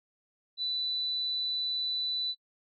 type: tone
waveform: sine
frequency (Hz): 3981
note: B7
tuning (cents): +13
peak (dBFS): -30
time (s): 0.57-2.35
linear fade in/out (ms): 50
effects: noise-tail reverb RT60 0.1 s tail -20 dB re dry